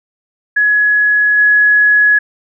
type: tone with level steps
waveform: sine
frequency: 1685 Hz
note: G#6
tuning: 25 cents sharp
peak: -8 / -6 dBFS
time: 0.56-2.19 s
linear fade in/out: 10 ms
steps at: 1.37 s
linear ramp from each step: 20 ms
effects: none